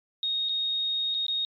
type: tone with dropouts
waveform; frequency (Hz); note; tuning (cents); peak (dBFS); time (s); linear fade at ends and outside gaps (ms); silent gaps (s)
sine; 3729; A#7; 0; -25; 0.23-1.45; 1; 0.488-0.493 / 1.143-1.147 / 1.266-1.282
effects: MP3 96 kbps